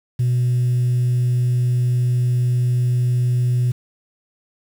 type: tone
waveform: sine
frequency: 123.47 Hz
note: B2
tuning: in tune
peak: -13 dBFS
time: 0.19-3.72 s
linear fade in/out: 10 ms
effects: tanh soft clip ceiling -13 dBFS + 7-bit